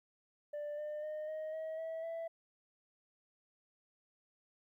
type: tone with pitch steps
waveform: sine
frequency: 590 / 601.4 / 612.9 / 624.7 / 636.7 / 649 / 661.5 Hz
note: D5 / D5 / D#5 / D#5 / D#5 / E5 / E5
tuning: +8 / +41 / -26 / +7 / +40 / -27 / +6 cents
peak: -36 dBFS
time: 0.53-2.28 s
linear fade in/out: 10 ms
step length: 250 ms
effects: tanh soft clip ceiling -38 dBFS + 13-bit